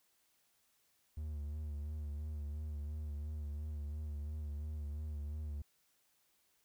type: tone with vibrato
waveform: triangle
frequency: 74.7 Hz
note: D2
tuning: 30 cents sharp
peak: -37 dBFS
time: 1.17-5.62 s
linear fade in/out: 5 ms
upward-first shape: sine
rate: 2.9 Hz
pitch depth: 51 cents each way
effects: white hiss -75 dBFS RMS until 6.64 s